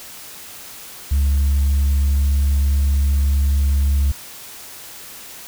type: tone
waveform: sine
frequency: 70 Hz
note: C#2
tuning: 18 cents sharp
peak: -11 dBFS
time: 1.11-4.12 s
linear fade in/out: 10 ms
effects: tanh soft clip ceiling -12 dBFS + white hiss -37 dBFS RMS until 5.47 s